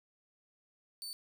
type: tone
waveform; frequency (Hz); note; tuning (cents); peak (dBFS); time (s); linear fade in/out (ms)
sawtooth; 4529; C#8; +36; -38; 1.02-1.13; 0
effects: none